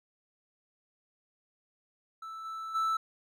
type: tone with level steps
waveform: triangle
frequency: 1318.5 Hz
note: E6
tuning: in tune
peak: -38 / -35 / -25 dBFS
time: 2.22-2.97 s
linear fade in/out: 5 ms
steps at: 2.44 / 2.74 s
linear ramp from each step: 20 ms
effects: none